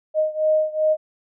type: beating tone pair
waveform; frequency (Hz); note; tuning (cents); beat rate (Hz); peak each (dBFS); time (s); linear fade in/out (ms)
sine; 620 / 622.6; D#5 / D#5; -6 / +1; 2.6; -19 / -21; 0.14-0.97; 50
effects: none